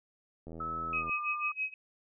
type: click train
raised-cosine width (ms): 2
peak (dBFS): -32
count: 52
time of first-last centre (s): 0.47-1.094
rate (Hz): 81.7
type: tone with pitch glide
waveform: sine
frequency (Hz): 1300 to 1199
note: E6 to D6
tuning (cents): -24 to +36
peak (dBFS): -34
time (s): 0.6-1.52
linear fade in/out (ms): 5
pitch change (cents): -140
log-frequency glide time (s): 0.9-1.07
type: tone with tremolo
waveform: sine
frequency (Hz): 2544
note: D#7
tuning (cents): +38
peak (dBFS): -29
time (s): 0.93-1.74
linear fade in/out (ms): 2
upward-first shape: sine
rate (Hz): 6.1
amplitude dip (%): 95
effects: none